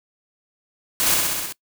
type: noise with echo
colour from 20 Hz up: white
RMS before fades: -20 dBFS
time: 1-1.14 s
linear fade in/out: 0 ms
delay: 64 ms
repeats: 6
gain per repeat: -2 dB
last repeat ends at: 1.524 s
effects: noise-tail reverb RT60 0.1 s tail -22 dB re dry